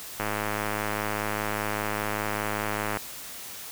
click train, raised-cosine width 0.5 ms, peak -13 dBFS, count 292, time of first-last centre 0.2-2.971 s, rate 105 Hz, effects white hiss -40 dBFS RMS until 3.71 s

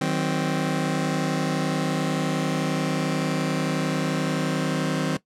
sawtooth chord, C diminished, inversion first, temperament just, 156.98 / 188.37 / 261.6 Hz, Eb3 / Gb3 / C4, +16 / +31 / 0 cents, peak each -22 / -24 / -23 dBFS, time 0.01-5.17 s, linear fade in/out 5 ms, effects noise-tail reverb RT60 0.1 s tail -17 dB re dry + low-pass 9000 Hz 12 dB/octave

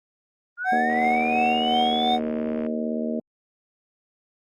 sine linear sweep, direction up, 1396.9 to 3714 Hz, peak -26 dBFS, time 0.57-2.18 s, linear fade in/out 50 ms
triangle tone with tremolo, 741 Hz, F#5, 2 cents sharp, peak -17 dBFS, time 0.64-2.2 s, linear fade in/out 50 ms, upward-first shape sine, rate 2.8 Hz, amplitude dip 45%
harmonic tone, 77.78 Hz, D#2, in tune, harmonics 3 / 4 / 5 / 6 / 7 / 8, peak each -26 / -34 / -37 / -33 / -37 / -32 dBFS, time 0.72-3.2 s, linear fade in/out 5 ms
click train, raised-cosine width 0.5 ms, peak -25 dBFS, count 121, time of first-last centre 0.9-2.665 s, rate 68 Hz
effects Opus 24 kbps

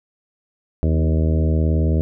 harmonic tone with a mistuned harmonic, 79 Hz, D#2, 27 cents sharp, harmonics 1 / 2 / 3 / 4 / 5 / 6 / 7 / 8, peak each -16 / -22 / -26 / -28 / -30 / -32 / -33 / -34 dBFS, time 0.83-2.01 s, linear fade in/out 0 ms, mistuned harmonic 3, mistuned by +18 cents, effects none

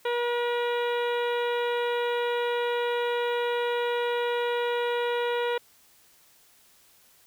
harmonic tone, 480 Hz, B4, 49 cents flat, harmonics 1 / 2 / 3 / 4 / 5 / 6 / 7 / 8, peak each -26 / -32 / -36 / -38 / -40 / -42 / -43 / -44 dBFS, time 0.05-5.58 s, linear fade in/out 5 ms, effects white hiss -59 dBFS RMS until 7.26 s

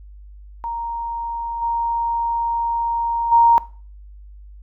sine tone with level steps, 932.3 Hz, A#5, in tune, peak -23 / -18 / -9 dBFS, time 0.64-3.58 s, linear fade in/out 0 ms, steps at 1.61 / 3.31 s, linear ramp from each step 20 ms, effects noise-tail reverb RT60 0.4 s tail -19 dB re dry + added 50 Hz sine -38 dBFS peak until 4.62 s

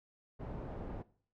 pink low-pass noise, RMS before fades -43 dBFS, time 0.39-1.03 s, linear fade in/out 20 ms, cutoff 720 Hz, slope 12 dB/octave, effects noise-tail reverb RT60 0.5 s tail -19 dB re dry

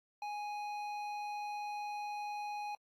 sine tone with hard clipping, 830.6 Hz, G#5, in tune, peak -40 dBFS, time 0.22-2.75 s, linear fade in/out 2 ms, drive 10 dB, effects AAC 64 kbps

